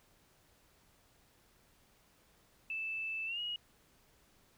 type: tone with pitch glide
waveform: sine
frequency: 2637 to 2892 Hz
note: E7 to F#7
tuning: 0 to -40 cents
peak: -36 dBFS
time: 2.7-3.56 s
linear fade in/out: 2 ms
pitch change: +160 cents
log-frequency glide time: 3.26-3.4 s
effects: pink hiss -68 dBFS RMS until 4.57 s